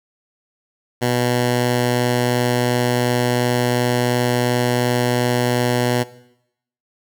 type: tone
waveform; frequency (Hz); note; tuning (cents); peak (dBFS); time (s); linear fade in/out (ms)
10% pulse; 122.8; B2; -9; -8; 1.01-6.04; 20
effects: noise-tail reverb RT60 0.8 s tail -18 dB re dry